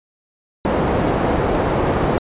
white low-pass noise, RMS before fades -18 dBFS, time 0.65-2.18 s, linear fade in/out 0 ms, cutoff 650 Hz, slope 12 dB/octave, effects resampled to 8000 Hz

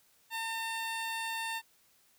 15% pulse tone, 904 Hz, A5, 47 cents sharp, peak -28 dBFS, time 0.3-1.62 s, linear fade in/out 50 ms, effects white hiss -67 dBFS RMS until 2.18 s

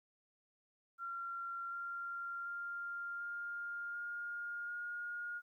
sine tone with pitch steps, 1375 / 1385.4 / 1395.8 / 1406.3 / 1416.9 / 1427.6 Hz, F6 / F6 / F6 / F6 / F6 / F6, -27 / -14 / -1 / +12 / +25 / +38 cents, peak -40 dBFS, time 0.98-5.42 s, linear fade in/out 50 ms, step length 740 ms, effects 13-bit

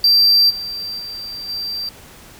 triangle tone with level steps, 4699 Hz, D8, in tune, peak -8 / -23 / -26 / -21 dBFS, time 0.04-1.89 s, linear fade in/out 2 ms, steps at 0.49 / 0.98 / 1.48 s, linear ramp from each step 20 ms, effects pink hiss -42 dBFS RMS until 2.39 s

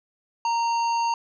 harmonic tone with a mistuned harmonic, 918 Hz, A#5, 27 cents flat, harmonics 1 / 3 / 5 / 7, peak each -21 / -35 / -37 / -40 dBFS, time 0.45-1.14 s, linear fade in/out 2 ms, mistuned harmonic 1, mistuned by +22 cents, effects none

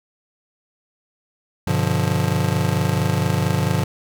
square chord, G dominant seventh, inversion none, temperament just, 98 / 122.5 / 147 / 176.4 Hz, G2 / B2 / D3 / F3, 0 / -14 / +2 / +18 cents, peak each -24 dBFS, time 1.67-3.84 s, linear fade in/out 5 ms, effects none

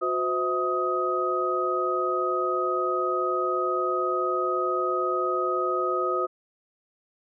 sine tone cluster, 364.9 / 513 / 647 / 1256 Hz, F#4 / C5 / E5 / D#6, -24 / -34 / -32 / +16 cents, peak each -28 / -30 / -33 / -26 dBFS, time 0.01-6.27 s, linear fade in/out 20 ms, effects none

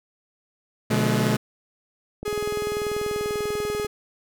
sawtooth chord, B diminished seventh, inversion none, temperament just, 123.47 / 148.16 / 177.8 / 213.4 Hz, B2 / D3 / F3 / Ab3, 0 / +16 / +31 / +47 cents, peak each -20 / -23 / -25 / -19 dBFS, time 0.9-1.37 s, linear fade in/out 10 ms
click train, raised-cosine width 2 ms, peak -20 dBFS, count 34, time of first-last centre 2.23-3.848 s, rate 20.4 Hz
45% pulse tone, 418.5 Hz, G#4, 13 cents sharp, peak -25 dBFS, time 2.25-3.87 s, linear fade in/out 10 ms
effects none

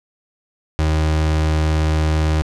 35% pulse tone, 77.9 Hz, D#2, 3 cents sharp, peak -13 dBFS, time 0.79-2.42 s, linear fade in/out 0 ms, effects low-pass 7000 Hz 12 dB/octave

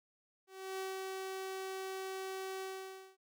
sawtooth tone with ADSR envelope, 381.2 Hz, G4, 48 cents flat, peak -34 dBFS, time 0.47-3.17 s, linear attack 320 ms, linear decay 170 ms, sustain -2 dB, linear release 550 ms, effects none

